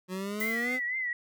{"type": "exponential sweep", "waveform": "25% pulse", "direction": "up", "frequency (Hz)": [181.8, 260], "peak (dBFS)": -29, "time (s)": [0.08, 0.8], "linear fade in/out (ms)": 50}
{"type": "noise with exponential decay", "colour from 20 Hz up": "violet", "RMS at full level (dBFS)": -35, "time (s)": [0.4, 0.86], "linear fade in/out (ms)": 2, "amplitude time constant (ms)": 100}
{"type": "tone with vibrato", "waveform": "sine", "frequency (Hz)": 2000, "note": "B6", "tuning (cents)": 21, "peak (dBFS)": -29, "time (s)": [0.41, 1.13], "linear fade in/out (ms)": 2, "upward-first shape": "triangle", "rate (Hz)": 4, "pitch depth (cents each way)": 91}
{"effects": []}